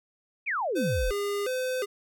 sine exponential sweep, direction down, 2590 to 31.27 Hz, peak -26 dBFS, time 0.46-1.12 s, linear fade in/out 20 ms
square tone with vibrato, 455.7 Hz, A#4, 39 cents flat, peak -28 dBFS, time 0.75-1.86 s, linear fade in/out 20 ms, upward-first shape square, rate 1.4 Hz, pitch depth 200 cents each way
effects none

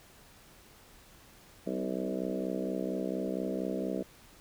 harmonic tone with a mistuned harmonic, 64.3 Hz, C2, 30 cents flat, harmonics 3 / 4 / 5 / 6 / 7 / 8 / 9 / 10, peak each -37 / -38 / -39 / -40 / -40 / -41 / -42 / -42 dBFS, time 1.66-4.03 s, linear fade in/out 10 ms, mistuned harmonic 5, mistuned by -19 cents, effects pink hiss -57 dBFS RMS until 4.4 s

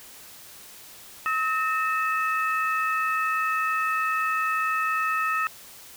sine tone cluster, 1282 / 1828 / 2605 Hz, E6 / A#6 / E7, -49 / -34 / -21 cents, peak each -24 / -29 / -31 dBFS, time 1.26-5.47 s, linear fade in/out 0 ms, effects white hiss -46 dBFS RMS until 5.96 s

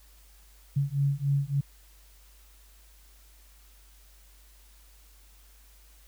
sine beating tone pair, 138.59 / 142.09 Hz, C#3 / C#3, 0 / +43 cents, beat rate 3.5 Hz, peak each -27 dBFS, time 0.76-1.61 s, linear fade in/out 10 ms, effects added 50 Hz sine -54 dBFS peak until 6.07 s + white hiss -60 dBFS RMS until 6.07 s

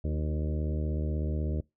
harmonic tone with a mistuned harmonic, 76.3 Hz, D#2, 33 cents flat, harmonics 1 / 2 / 3 / 4 / 5 / 6 / 7 / 8, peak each -29 / -35 / -39 / -41 / -43 / -45 / -46 / -47 dBFS, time 0.04-1.61 s, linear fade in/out 5 ms, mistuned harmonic 4, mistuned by +29 cents, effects noise-tail reverb RT60 0.2 s tail -23 dB re dry

